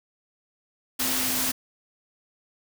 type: tone in noise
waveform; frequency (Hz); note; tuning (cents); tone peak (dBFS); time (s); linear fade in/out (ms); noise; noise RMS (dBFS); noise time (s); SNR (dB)
sine; 257.5; C4; -28; -34; 0.99-1.52; 10; white; -26; 0.99-1.52; -11
effects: none